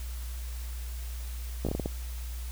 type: slowing click train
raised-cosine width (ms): 2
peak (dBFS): -17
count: 7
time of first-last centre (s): 1.65-1.859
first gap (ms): 16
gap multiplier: 1.31
effects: added 60 Hz sine -34 dBFS peak until 2.51 s + white hiss -48 dBFS RMS until 2.51 s